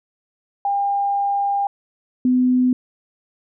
sine tone pair in turn, 802 / 252.1 Hz, G5 / B3, +39 / +36 cents, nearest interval octave + minor sixth, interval 2003 cents, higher first, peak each -17 / -13 dBFS, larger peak second, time 0.65-1.67 / 2.25-2.73 s, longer first, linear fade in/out 2 ms, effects none

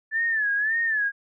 sine tone with vibrato, 1740 Hz, A6, 20 cents flat, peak -21 dBFS, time 0.11-1.12 s, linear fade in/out 50 ms, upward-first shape sine, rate 1.8 Hz, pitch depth 110 cents each way, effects none

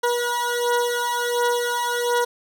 20% pulse beating tone pair, 481.2 / 482.6 Hz, B4 / B4, -45 / -40 cents, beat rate 1.4 Hz, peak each -19 / -18 dBFS, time 0.03-2.25 s, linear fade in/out 10 ms, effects none

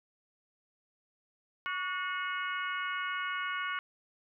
harmonic tone with a mistuned harmonic, 363.8 Hz, F#4, 29 cents flat, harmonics 3 / 4 / 5 / 6 / 7 / 8, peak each -37 / -36 / -45 / -40 / -51 / -43 dBFS, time 1.66-3.79 s, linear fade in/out 0 ms, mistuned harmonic 3, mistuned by +58 cents, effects none

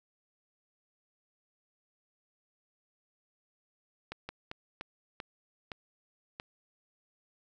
slowing click train, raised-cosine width 0.3 ms, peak -23 dBFS, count 7, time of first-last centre 4.12-6.399 s, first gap 170 ms, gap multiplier 1.32, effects none

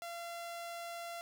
sawtooth tone, 684 Hz, F5, 36 cents flat, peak -38 dBFS, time 0.02-1.21 s, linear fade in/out 0 ms, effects none

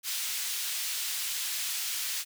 pink high-pass noise, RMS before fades -33 dBFS, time 0.03-2.25 s, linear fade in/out 50 ms, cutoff 3000 Hz, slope 12 dB/octave, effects none

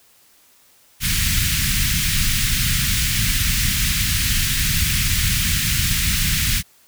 pink band-stop noise, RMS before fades -19 dBFS, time 1-6.63 s, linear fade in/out 50 ms, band 180 to 1800 Hz, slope 24 dB/octave, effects white hiss -54 dBFS RMS until 6.87 s

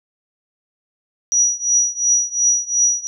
sine tone with tremolo, 5820 Hz, F#8, 29 cents flat, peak -10 dBFS, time 1.32-3.07 s, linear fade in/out 0 ms, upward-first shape triangle, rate 2.8 Hz, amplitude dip 95%, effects none

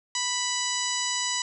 harmonic tone, 987.8 Hz, B5, in tune, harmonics 1 / 2 / 3 / 4 / 5 / 6 / 7 / 8, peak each -34 / -34 / -34 / -34 / -34 / -34 / -34 / -34 dBFS, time 0.15-1.42 s, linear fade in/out 2 ms, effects none

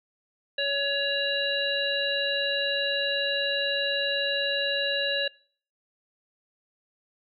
harmonic tone, 561 Hz, C#5, 21 cents sharp, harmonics 1 / 3 / 5 / 7, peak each -30 / -30 / -30 / -30 dBFS, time 0.58-5.28 s, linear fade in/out 5 ms, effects noise-tail reverb RT60 0.5 s tail -24 dB re dry

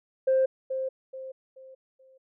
sine tone with echo, 526 Hz, C5, 9 cents sharp, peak -18 dBFS, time 0.27-0.46 s, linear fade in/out 10 ms, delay 430 ms, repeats 4, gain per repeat -9 dB, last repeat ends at 2.18 s, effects tanh soft clip ceiling -16 dBFS

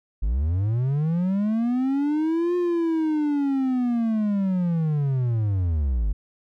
triangle linear two-way sweep, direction up then down, 46.46 to 356.9 to 46.46 Hz, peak -18 dBFS, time 0.22-6.13 s, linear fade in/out 10 ms, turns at 2.56 s, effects none

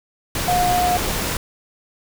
sine tone in noise, 717 Hz, F5, 45 cents sharp, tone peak -16 dBFS, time 0.48-0.97 s, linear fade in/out 2 ms, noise pink, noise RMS -23 dBFS, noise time 0.35-1.37 s, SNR +4 dB, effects none

